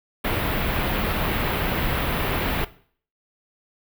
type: band-stop noise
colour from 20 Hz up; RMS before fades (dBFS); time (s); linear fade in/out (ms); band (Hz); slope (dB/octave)
pink; -24; 0.24-2.65; 10; 3400 to 14000; 24
effects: noise-tail reverb RT60 0.5 s tail -17 dB re dry